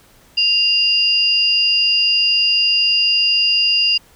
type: tone pair together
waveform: sine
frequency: 2794 / 4862 Hz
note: F7 / D#8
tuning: 0 / -41 cents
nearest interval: minor seventh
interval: 959 cents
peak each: -15 / -15 dBFS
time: 0.37-3.98 s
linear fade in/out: 10 ms
effects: pink hiss -50 dBFS RMS until 4.15 s